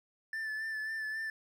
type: tone with vibrato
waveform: triangle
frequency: 1758 Hz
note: A6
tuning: 2 cents flat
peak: -33 dBFS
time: 0.33-1.3 s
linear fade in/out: 2 ms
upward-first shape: sine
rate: 3.7 Hz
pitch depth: 29 cents each way
effects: none